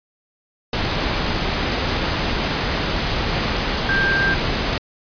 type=tone in noise; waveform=sine; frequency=1584 Hz; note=G6; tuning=18 cents sharp; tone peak=-17 dBFS; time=3.89-4.34 s; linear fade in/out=2 ms; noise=pink; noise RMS=-21 dBFS; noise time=0.73-4.78 s; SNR=+1 dB; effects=resampled to 11025 Hz